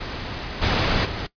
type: noise with level steps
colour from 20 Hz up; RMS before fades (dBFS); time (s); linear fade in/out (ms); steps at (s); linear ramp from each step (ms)
pink; -31 / -20 / -29; 0-1.27; 10; 0.61 / 1.04; 20
effects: noise-tail reverb RT60 0.1 s tail -18 dB re dry + resampled to 11025 Hz